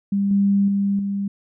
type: tone with level steps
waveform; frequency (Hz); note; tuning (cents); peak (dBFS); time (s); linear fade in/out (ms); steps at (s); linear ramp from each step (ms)
sine; 199.2; G3; +28; -17 / -14 / -17 / -21; 0.12-1.28; 5; 0.31 / 0.68 / 0.99; 2
effects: none